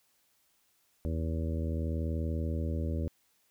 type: harmonic tone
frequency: 80.6 Hz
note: E2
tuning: 38 cents flat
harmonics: 1 / 2 / 3 / 4 / 5 / 6 / 7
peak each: -31 / -39 / -39 / -42 / -46 / -45 / -45 dBFS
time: 1.05-3.08 s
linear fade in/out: 0 ms
effects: white hiss -71 dBFS RMS until 3.5 s